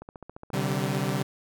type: click train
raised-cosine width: 1 ms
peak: -27 dBFS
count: 11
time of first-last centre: 0.02-0.71 s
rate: 14.5 Hz
type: chord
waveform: sawtooth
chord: C suspended second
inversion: none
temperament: equal with one note detuned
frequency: 130.81 / 146.83 / 192.19 Hz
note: C3 / D3 / G3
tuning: 0 / 0 / -34 cents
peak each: -26 dBFS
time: 0.53-1.23 s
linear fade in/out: 10 ms
effects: none